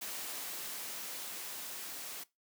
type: noise with level ramp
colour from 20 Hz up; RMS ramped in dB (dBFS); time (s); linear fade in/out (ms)
white; -41 to -44; 0.01-2.24; 10
effects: noise-tail reverb RT60 0.2 s tail -20 dB re dry + high-pass 200 Hz 12 dB/octave